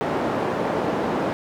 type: band-pass noise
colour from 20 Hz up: white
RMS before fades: -24 dBFS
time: 0.01-1.33 s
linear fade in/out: 0 ms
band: 160 to 690 Hz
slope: 12 dB/octave
effects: none